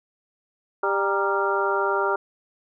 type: harmonic tone with a mistuned harmonic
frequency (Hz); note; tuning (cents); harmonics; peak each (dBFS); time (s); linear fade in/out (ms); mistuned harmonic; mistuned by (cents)
197.9; G3; +17; 2 / 3 / 4 / 5 / 6 / 7; -25 / -29 / -30 / -27 / -30 / -26; 0.83-2.16; 5; 5; -88
effects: none